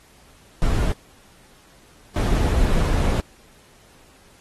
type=noise bursts at uneven times; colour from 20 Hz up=brown; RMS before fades=-19 dBFS; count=2; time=0.62-0.92 / 2.16-3.2 s; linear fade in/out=0 ms; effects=pink hiss -53 dBFS RMS until 4.4 s + AAC 32 kbps